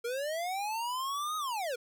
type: linear two-way sweep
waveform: square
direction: up then down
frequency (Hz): 457.8 to 1268 to 457.8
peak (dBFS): -33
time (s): 0.04-1.76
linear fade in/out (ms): 10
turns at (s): 1.37
effects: none